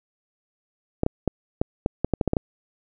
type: clicks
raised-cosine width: 2 ms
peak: -7 dBFS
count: 11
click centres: 1.034 / 1.064 / 1.277 / 1.615 / 1.861 / 2.046 / 2.137 / 2.212 / 2.277 / 2.334 / 2.368 s
effects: none